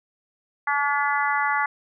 harmonic tone, 286.4 Hz, D4, 43 cents flat, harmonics 3 / 4 / 5 / 6 / 7, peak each -25 / -26 / -27 / -28 / -28 dBFS, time 0.67-1.66 s, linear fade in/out 5 ms, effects none

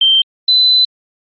sine tone pair in turn, 3136 / 4017 Hz, G7 / B7, 0 / +29 cents, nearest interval major third, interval 429 cents, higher second, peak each -7 dBFS, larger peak neither, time 0.01-0.22 / 0.48-0.85 s, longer second, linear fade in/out 5 ms, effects Opus 48 kbps

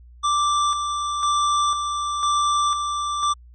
square tone with tremolo, 1174.7 Hz, D6, in tune, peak -18 dBFS, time 0.23-3.34 s, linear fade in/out 20 ms, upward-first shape square, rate 1 Hz, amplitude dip 45%, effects added 60 Hz sine -43 dBFS peak until 3.54 s + MP3 32 kbps

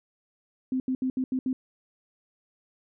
sine tone bursts at uneven times, 258.8 Hz, C4, 19 cents flat, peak -24 dBFS, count 6, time 0.72-0.8 / 0.88-0.95 / 1.02-1.1 / 1.17-1.24 / 1.32-1.39 / 1.46-1.53 s, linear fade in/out 2 ms, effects none

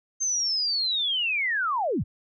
sine linear sweep, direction down, 6360 to 48.31 Hz, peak -23 dBFS, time 0.2-2.04 s, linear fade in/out 20 ms, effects none

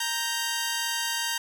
10% pulse tone pair together, 932.3 / 1568 Hz, A#5 / G6, 0 / 0 cents, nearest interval major sixth, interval 900 cents, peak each -21 dBFS, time 0-1.38 s, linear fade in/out 5 ms, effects none

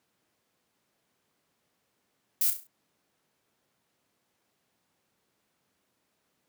violet noise with echo, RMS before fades -25 dBFS, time 2.41-2.5 s, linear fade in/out 2 ms, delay 34 ms, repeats 5, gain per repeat -7 dB, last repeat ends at 2.67 s, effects pink hiss -75 dBFS RMS until 6.48 s + high-pass 150 Hz 12 dB/octave

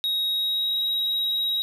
triangle tone with pitch glide, 3786 to 3821 Hz, A#7 to A#7, +26 to +42 cents, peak -21 dBFS, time 0.04-1.62 s, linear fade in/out 0 ms, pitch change +16 cents, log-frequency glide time 0.29-0.81 s, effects none

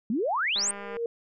sine exponential sweep, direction up, 200 to 9150 Hz, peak -24 dBFS, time 0.1-0.71 s, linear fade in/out 2 ms
click train, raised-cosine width 0.5 ms, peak -25 dBFS, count 83, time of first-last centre 0.56-0.968 s, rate 201 Hz
sine tone with exponential growth, 466.2 Hz, A#4, in tune, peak -24 dBFS, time 0.6-1.06 s, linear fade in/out 2 ms, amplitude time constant 100 ms
effects none

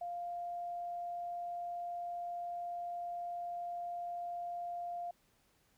sine tone, 698.5 Hz, F5, in tune, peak -38 dBFS, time 0.01-5.11 s, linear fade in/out 5 ms, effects pink hiss -72 dBFS RMS until 5.77 s

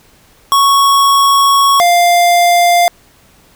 square tone pair in turn, 1108.7 / 698.4 Hz, C#6 / F5, 0 / 0 cents, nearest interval minor sixth, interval 800 cents, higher first, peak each -7 dBFS, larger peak neither, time 0.52-1.8 / 1.8-2.88 s, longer first, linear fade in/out 0 ms, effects pink hiss -47 dBFS RMS until 3.55 s

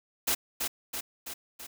white noise with echo, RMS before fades -27 dBFS, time 0.27-0.35 s, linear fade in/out 10 ms, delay 330 ms, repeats 4, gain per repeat -4 dB, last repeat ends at 1.67 s, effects none

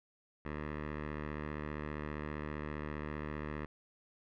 10% pulse tone with low-pass filter, 75.1 Hz, D2, 39 cents sharp, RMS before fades -41 dBFS, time 0.45-3.66 s, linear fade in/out 5 ms, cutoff 1900 Hz, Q 1.9, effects none

